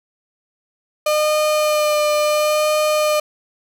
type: tone with vibrato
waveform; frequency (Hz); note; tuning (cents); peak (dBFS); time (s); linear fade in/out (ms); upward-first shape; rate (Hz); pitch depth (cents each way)
35% pulse; 605; D#5; -49; -13; 1.06-3.2; 5; sine; 0.72; 15
effects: none